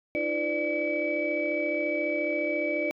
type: tone cluster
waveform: sine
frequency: 303.9 / 338.3 / 509 / 593 / 2289 Hz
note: D#4 / E4 / C5 / D5 / D7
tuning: -41 / +45 / -48 / +17 / -45 cents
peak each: -33 / -33 / -36 / -29 / -30 dBFS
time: 0.15-2.91 s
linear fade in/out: 0 ms
effects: tanh soft clip ceiling -16 dBFS